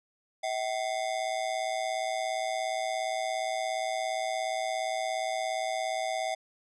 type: ring-modulated tone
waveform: square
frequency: 702 Hz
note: F5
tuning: 9 cents sharp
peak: -27 dBFS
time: 0.43-6.35 s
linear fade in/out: 10 ms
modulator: 58.6 Hz
effects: resampled to 22050 Hz